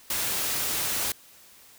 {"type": "noise", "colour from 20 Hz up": "white", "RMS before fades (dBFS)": -28, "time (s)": [0.1, 1.12], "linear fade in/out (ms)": 2, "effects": ["white hiss -53 dBFS RMS until 1.78 s"]}